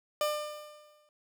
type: tone with exponential decay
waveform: 30% pulse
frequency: 599 Hz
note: D5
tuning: 34 cents sharp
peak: -23 dBFS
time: 0.21-1.09 s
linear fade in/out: 1 ms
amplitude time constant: 190 ms
effects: none